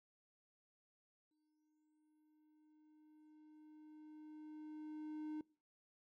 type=tone with exponential growth; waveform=triangle; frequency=306.5 Hz; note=D#4; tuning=26 cents flat; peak=-40 dBFS; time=1.31-5.41 s; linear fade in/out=2 ms; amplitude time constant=890 ms; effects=noise-tail reverb RT60 0.4 s tail -23 dB re dry